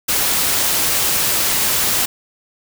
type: noise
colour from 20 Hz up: white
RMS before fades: -17 dBFS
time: 0.08-2.06 s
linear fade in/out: 10 ms
effects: none